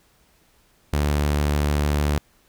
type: tone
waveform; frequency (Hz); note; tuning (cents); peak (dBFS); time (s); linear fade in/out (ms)
sawtooth; 73.42; D2; 0; -15; 0.93-2.18; 0
effects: pink hiss -60 dBFS RMS until 2.48 s